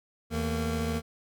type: tone pair together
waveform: 25% pulse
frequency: 80.75 / 228.4 Hz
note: E2 / A#3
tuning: -35 / -35 cents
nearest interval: octave + tritone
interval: 1800 cents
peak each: -27 dBFS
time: 0.3-1.02 s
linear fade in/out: 50 ms
effects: none